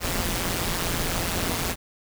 pink noise with amplitude modulation, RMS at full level -23 dBFS, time 0-1.76 s, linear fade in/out 50 ms, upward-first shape sine, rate 174 Hz, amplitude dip 80%, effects none

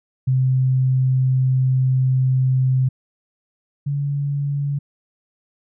sine tone pair in turn, 130 / 142.17 Hz, C3 / C#3, -11 / +44 cents, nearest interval major second, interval 155 cents, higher second, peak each -14 / -19 dBFS, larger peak first, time 0.27-2.89 / 3.86-4.79 s, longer first, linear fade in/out 10 ms, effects none

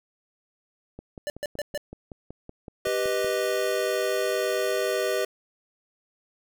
click train, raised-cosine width 2 ms, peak -26 dBFS, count 13, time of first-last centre 0.99-3.246 s, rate 5.32 Hz
square tone bursts, 587.3 Hz, D5, in tune, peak -28 dBFS, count 4, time 1.27-1.776 s, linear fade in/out 0 ms, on 29 ms, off 130 ms
square chord, G augmented, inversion none, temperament equal, 392 / 493.9 / 622.3 Hz, G4 / B4 / D#5, 0 / 0 / 0 cents, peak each -29 dBFS, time 2.85-5.25 s, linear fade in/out 5 ms
effects none

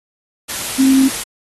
sine tone in noise, 266.6 Hz, C4, 33 cents sharp, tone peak -8 dBFS, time 0.78-1.09 s, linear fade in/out 20 ms, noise white, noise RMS -23 dBFS, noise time 0.48-1.24 s, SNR +12 dB, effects AAC 32 kbps

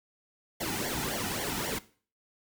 pink noise with flanger, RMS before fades -33 dBFS, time 0.6-1.79 s, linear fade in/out 10 ms, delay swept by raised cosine 0.77 to 1.87 ms, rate 3.7 Hz, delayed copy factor -0.85, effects noise-tail reverb RT60 0.4 s tail -17 dB re dry

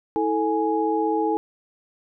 sine tone cluster, 324 / 439.4 / 833 Hz, E4 / A4 / G#5, -30 / -2 / +5 cents, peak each -24 dBFS, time 0.16-1.37 s, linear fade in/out 0 ms, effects none

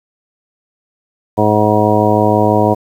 harmonic tone, 106.1 Hz, G#2, 38 cents sharp, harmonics 1 / 2 / 3 / 4 / 5 / 6 / 7 / 9, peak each -17 / -17 / -17 / -17 / -17 / -17 / -17 / -17 dBFS, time 1.37-2.75 s, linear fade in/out 20 ms, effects 7-bit

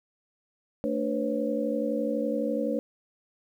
sine tone cluster, 223.5 / 292.9 / 495.1 / 547 Hz, A3 / D4 / B4 / C#5, +27 / -5 / +4 / -23 cents, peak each -31 dBFS, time 0.84-2.79 s, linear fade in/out 0 ms, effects 10-bit

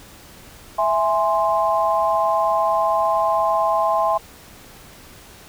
sine chord, E augmented, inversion none, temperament equal, 659.3 / 830.6 / 1046.5 Hz, E5 / G#5 / B#5, 0 / 0 / 0 cents, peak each -20 / -21 / -20 dBFS, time 0.78-4.18 s, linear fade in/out 10 ms, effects pink hiss -44 dBFS RMS until 5.48 s

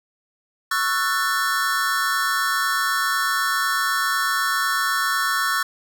square chord, F# minor seventh, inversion second, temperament just, 1110 / 1332 / 1480 / 1776 Hz, C#6 / E6 / F#6 / A6, +2 / +18 / 0 / +16 cents, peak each -26 dBFS, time 0.71-5.63 s, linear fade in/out 5 ms, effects none

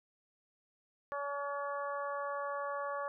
harmonic tone, 283.8 Hz, C#4, 41 cents sharp, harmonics 2 / 3 / 4 / 5 / 6, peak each -39 / -45 / -39 / -48 / -47 dBFS, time 1.12-3.08 s, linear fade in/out 0 ms, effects none

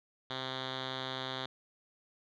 5% pulse tone with low-pass filter, 130.81 Hz, C3, in tune, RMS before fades -39 dBFS, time 0.3-1.46 s, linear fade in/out 2 ms, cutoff 3500 Hz, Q 4.7, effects none

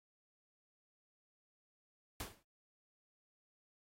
pink noise with exponential decay, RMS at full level -40 dBFS, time 2.2-2.43 s, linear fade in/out 2 ms, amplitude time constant 49 ms, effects AAC 48 kbps

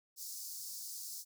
pink high-pass noise, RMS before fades -45 dBFS, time 0.16-1.25 s, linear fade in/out 50 ms, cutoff 4700 Hz, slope 48 dB/octave, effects none

